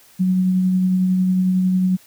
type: tone with tremolo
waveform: sine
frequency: 185 Hz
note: F#3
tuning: in tune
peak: -13 dBFS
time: 0.19-1.97 s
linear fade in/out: 20 ms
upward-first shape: triangle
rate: 11 Hz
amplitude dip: 25%
effects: white hiss -50 dBFS RMS until 2.06 s